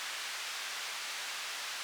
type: band-pass noise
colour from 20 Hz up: pink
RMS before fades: -40 dBFS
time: 0-1.83 s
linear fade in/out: 0 ms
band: 1400 to 6400 Hz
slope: 12 dB/octave
effects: none